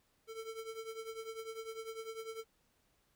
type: tone with tremolo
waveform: square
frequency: 446.9 Hz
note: A4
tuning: 27 cents sharp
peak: -40 dBFS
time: 0.27-2.45 s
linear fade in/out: 50 ms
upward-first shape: triangle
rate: 10 Hz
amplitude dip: 80%
effects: pink hiss -75 dBFS RMS until 3.15 s